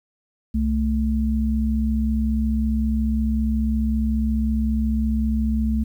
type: tone pair together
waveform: sine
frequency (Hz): 65.41 / 220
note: C2 / A3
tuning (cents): 0 / 0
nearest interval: octave + major sixth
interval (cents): 2100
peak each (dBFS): -21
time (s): 0.54-5.84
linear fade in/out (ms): 10
effects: 9-bit